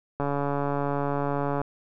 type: click train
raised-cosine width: 1 ms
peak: -14 dBFS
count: 202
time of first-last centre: 0.2-1.615 s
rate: 142 Hz
effects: none